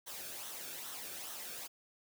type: noise with flanger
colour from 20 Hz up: white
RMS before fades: -45 dBFS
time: 0.06-1.68 s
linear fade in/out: 20 ms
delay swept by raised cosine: 0.41 to 1.03 ms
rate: 2.4 Hz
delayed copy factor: -0.55
effects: none